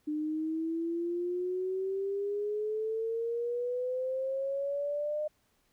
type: exponential sweep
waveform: sine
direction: up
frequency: 300.1 to 610 Hz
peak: -30 dBFS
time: 0.07-5.28 s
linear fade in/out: 10 ms
effects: pink hiss -72 dBFS RMS until 5.72 s